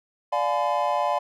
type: chord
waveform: triangle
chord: D diminished seventh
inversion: none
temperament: just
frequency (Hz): 587.3 / 704.8 / 845.8 / 1014.9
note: D5 / F5 / Ab5 / Cb6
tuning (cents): 0 / +16 / +31 / +47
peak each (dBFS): -25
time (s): 0.32-1.19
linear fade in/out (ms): 10
effects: none